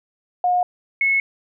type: tone pair in turn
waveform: sine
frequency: 719 / 2190 Hz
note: F#5 / C#7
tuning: -50 / -22 cents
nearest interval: octave + perfect fifth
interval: 1928 cents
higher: second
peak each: -15 dBFS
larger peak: neither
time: 0.44-0.63 / 1.01-1.2 s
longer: neither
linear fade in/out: 2 ms
effects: none